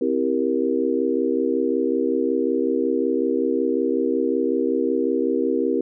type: chord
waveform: sine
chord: C dominant seventh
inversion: none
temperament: just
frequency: 261.6 / 327 / 392.4 / 470.9 Hz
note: C4 / E4 / G4 / Bb4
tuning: 0 / -14 / +2 / +18 cents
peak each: -24 dBFS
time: 0.01-5.81 s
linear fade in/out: 5 ms
effects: none